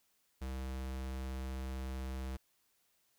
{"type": "tone", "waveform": "square", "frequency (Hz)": 65.41, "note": "C2", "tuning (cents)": 0, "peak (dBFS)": -39, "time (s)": [0.41, 2.37], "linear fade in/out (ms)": 10, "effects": ["white hiss -75 dBFS RMS until 3.18 s"]}